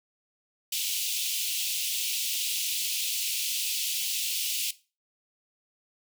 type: high-pass noise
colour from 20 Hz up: pink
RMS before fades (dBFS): -30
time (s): 0.72-4.71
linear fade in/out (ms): 5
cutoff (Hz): 2600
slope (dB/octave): 48
effects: noise-tail reverb RT60 0.3 s tail -17 dB re dry